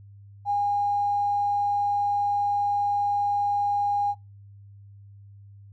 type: tone with tanh clipping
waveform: triangle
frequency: 815 Hz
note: G#5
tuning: 33 cents flat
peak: -21 dBFS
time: 0.45-4.15 s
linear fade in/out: 50 ms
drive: 3 dB
effects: noise-tail reverb RT60 0.2 s tail -23 dB re dry + added 100 Hz sine -45 dBFS peak until 5.72 s